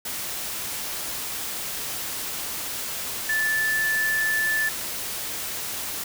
sine tone in noise, 1750 Hz, A6, 10 cents flat, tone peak -21 dBFS, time 3.29-4.69 s, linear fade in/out 5 ms, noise white, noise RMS -31 dBFS, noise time 0.05-6.04 s, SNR +7 dB, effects none

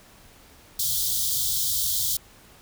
white band-stop noise, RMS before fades -25 dBFS, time 0.79-2.17 s, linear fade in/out 5 ms, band 140 to 3200 Hz, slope 96 dB/octave, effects pink hiss -52 dBFS RMS until 2.61 s

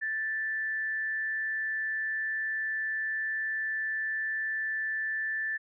sine tone with frequency modulation, 1760 Hz, A6, in tune, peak -29 dBFS, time 0.01-5.58 s, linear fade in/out 20 ms, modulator 159 Hz, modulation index 0.23, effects none

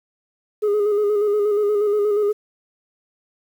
sine tone with vibrato, 415.3 Hz, G#4, in tune, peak -13 dBFS, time 0.62-2.33 s, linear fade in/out 20 ms, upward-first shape square, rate 8.4 Hz, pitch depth 33 cents each way, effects tanh soft clip ceiling -15 dBFS + 8-bit

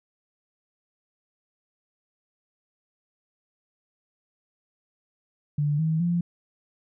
sine tone with pitch steps, 147 / 159.38 / 172.81 Hz, D3 / D#3 / F3, +2 / +42 / -18 cents, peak -21 dBFS, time 5.58-6.21 s, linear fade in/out 5 ms, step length 210 ms, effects none

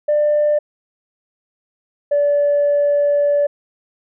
sine tone pair in turn, 595 / 578.1 Hz, D5 / D5, +22 / -27 cents, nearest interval unison, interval 49 cents, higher first, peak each -11 / -11 dBFS, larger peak neither, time 0.08-0.59 / 2.11-3.47 s, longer second, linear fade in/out 10 ms, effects tanh soft clip ceiling -9 dBFS

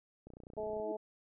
click train, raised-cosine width 2 ms, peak -38 dBFS, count 17, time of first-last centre 0.27-0.8 s, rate 30.2 Hz
harmonic tone, 214.2 Hz, A3, 46 cents flat, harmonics 1 / 2 / 3 / 4, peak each -50 / -39 / -39 / -46 dBFS, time 0.57-0.97 s, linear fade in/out 10 ms
sine tone with exponential growth, 320 Hz, D#4, 49 cents sharp, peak -36 dBFS, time 0.73-0.92 s, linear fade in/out 5 ms, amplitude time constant 40 ms
effects none

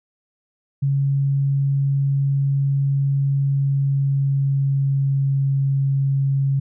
sine tone with pitch glide, 138.6 to 137.17 Hz, C#3 to C#3, 0 to -18 cents, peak -16 dBFS, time 0.82-6.6 s, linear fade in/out 10 ms, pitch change -18 cents, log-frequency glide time 3.43-5.53 s, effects none

